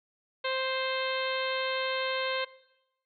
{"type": "harmonic tone", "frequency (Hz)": 524, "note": "C5", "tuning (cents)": 2, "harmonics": [1, 2, 3, 4, 5, 6, 7, 8], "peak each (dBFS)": [-32, -35, -37, -38, -39, -40, -40, -41], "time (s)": [0.44, 2.45], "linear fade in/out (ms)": 10, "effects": ["noise-tail reverb RT60 0.9 s tail -19 dB re dry"]}